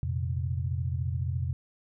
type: chord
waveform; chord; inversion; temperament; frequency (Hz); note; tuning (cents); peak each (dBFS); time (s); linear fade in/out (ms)
sine; F suspended fourth; none; equal; 87.31 / 116.54 / 130.81; F2 / Bb2 / C3; 0 / 0 / 0; -30 / -35 / -32; 0.03-1.53; 0
effects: none